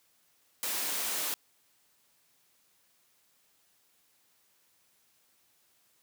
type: high-pass noise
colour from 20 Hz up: white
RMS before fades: -33 dBFS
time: 0.63-1.34 s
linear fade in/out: 0 ms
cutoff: 250 Hz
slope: 12 dB/octave
effects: white hiss -69 dBFS RMS until 6.02 s + high-pass 80 Hz 12 dB/octave